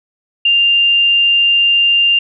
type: tone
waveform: sine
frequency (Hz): 2794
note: F7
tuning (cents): 0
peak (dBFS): -8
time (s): 0.45-2.19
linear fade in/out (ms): 5
effects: none